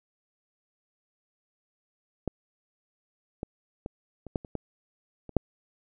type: clicks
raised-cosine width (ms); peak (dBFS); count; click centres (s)
2; -15 / -19 / -21 / -27 / -14 / -29 / -18 / -28 / -7; 9; 2.277 / 3.431 / 3.861 / 4.267 / 4.358 / 4.448 / 4.553 / 5.293 / 5.367
effects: none